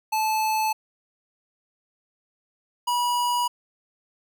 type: tone pair in turn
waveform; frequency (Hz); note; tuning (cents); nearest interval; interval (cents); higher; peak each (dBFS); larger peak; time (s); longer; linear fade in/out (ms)
square; 870 / 970.6; A5 / B5; -20 / -30; major second; 190; second; -22; neither; 0.12-0.73 / 2.87-3.48; neither; 10
effects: none